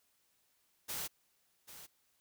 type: noise with echo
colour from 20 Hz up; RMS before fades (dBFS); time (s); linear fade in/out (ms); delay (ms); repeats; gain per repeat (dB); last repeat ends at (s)
white; -40; 0.88-1.08; 20; 790; 1; -12; 1.87
effects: white hiss -75 dBFS RMS until 2.2 s